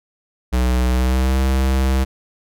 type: tone with pitch glide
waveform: square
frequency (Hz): 62.5 to 65.84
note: B1 to C2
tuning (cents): +21 to +11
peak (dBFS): -15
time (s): 0.52-2.05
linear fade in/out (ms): 20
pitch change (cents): +90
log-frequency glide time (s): 0.89-1.38
effects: none